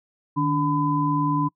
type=tone cluster; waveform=sine; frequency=151.6 / 288.9 / 1007 Hz; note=D#3 / D4 / B5; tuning=-45 / -28 / +33 cents; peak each=-24 / -23 / -24 dBFS; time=0.36-1.49 s; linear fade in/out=20 ms; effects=noise-tail reverb RT60 0.1 s tail -25 dB re dry